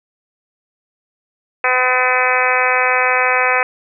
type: harmonic tone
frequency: 253.5 Hz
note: B3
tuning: 45 cents sharp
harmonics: 2 / 3 / 4 / 5 / 6 / 7 / 8 / 9 / 10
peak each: -21 / -21 / -21 / -21 / -21 / -21 / -21 / -21 / -21 dBFS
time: 1.64-3.63 s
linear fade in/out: 2 ms
effects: none